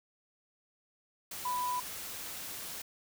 sine tone in noise, 992 Hz, B5, 7 cents sharp, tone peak -31 dBFS, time 1.45-1.8 s, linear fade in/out 5 ms, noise white, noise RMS -42 dBFS, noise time 1.31-2.82 s, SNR +8 dB, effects none

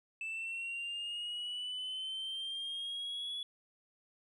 sine linear sweep, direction up, 2633 to 3400 Hz, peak -35 dBFS, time 0.21-3.43 s, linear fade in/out 2 ms, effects tanh soft clip ceiling -36 dBFS

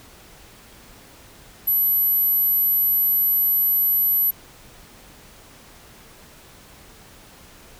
sine tone, 11810 Hz, F#9, 4 cents flat, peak -16 dBFS, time 1.67-4.31 s, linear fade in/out 10 ms, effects pink hiss -47 dBFS RMS until 7.79 s

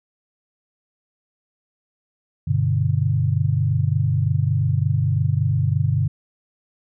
sine chord, G major, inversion none, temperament equal, 98 / 123.47 / 146.83 Hz, G2 / B2 / D3, 0 / 0 / 0 cents, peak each -21 dBFS, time 2.47-6.08 s, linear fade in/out 10 ms, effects none

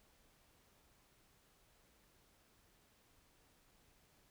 silence, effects pink hiss -71 dBFS RMS until 4.3 s

